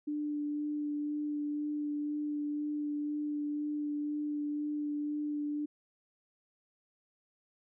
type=tone with vibrato; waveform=sine; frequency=295.8 Hz; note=D4; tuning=13 cents sharp; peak=-32 dBFS; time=0.07-5.66 s; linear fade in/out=10 ms; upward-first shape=sine; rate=2 Hz; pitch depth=11 cents each way; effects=none